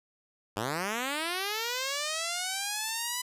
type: linear sweep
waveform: 5% pulse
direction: up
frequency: 95.1 to 1000 Hz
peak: -19 dBFS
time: 0.56-3.22 s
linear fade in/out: 10 ms
effects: resampled to 32000 Hz